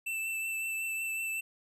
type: tone with vibrato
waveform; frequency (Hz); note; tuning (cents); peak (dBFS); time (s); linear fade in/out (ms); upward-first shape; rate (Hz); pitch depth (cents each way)
square; 2659; E7; +14; -33; 0.06-1.41; 10; triangle; 5.4; 19
effects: none